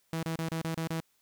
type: tone bursts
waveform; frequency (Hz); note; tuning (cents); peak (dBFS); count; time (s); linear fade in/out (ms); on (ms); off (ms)
sawtooth; 162.9; E3; -20; -27; 7; 0.13-1.003; 0; 99; 30
effects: white hiss -71 dBFS RMS until 1.21 s